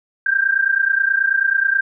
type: tone pair together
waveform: sine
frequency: 1570.7 / 1600 Hz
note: G6 / G6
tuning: +3 / +35 cents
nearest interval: unison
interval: 32 cents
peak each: -17 dBFS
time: 0.26-1.81 s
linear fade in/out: 5 ms
effects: none